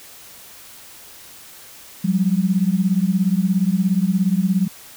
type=beating tone pair; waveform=sine; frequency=180 / 197 Hz; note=F#3 / G3; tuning=-47 / +9 cents; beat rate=17 Hz; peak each=-18 dBFS; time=2.04-4.68 s; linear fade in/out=10 ms; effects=white hiss -42 dBFS RMS until 4.96 s